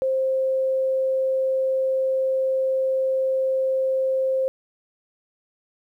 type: tone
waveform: sine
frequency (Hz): 527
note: C5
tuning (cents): +12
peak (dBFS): -19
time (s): 0.02-4.48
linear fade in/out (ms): 0
effects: 10-bit